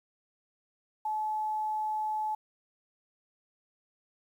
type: tone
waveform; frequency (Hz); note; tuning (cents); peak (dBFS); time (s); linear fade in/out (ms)
sine; 860; A5; -40; -29; 1.05-2.35; 5
effects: 10-bit